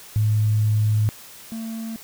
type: tone pair in turn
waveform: sine / triangle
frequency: 107.2 / 224.8 Hz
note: A2 / A3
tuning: -45 / +37 cents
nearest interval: octave + minor second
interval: 1282 cents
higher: second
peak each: -16 / -26 dBFS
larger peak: first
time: 0.16-1.09 / 1.52-1.96 s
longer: first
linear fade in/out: 0 ms
effects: white hiss -43 dBFS RMS until 2.03 s